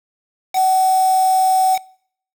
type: tone with quantisation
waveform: sine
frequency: 754 Hz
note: F#5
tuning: 32 cents sharp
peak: -12 dBFS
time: 0.53-1.79 s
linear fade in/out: 50 ms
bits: 4
effects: noise-tail reverb RT60 0.6 s tail -24 dB re dry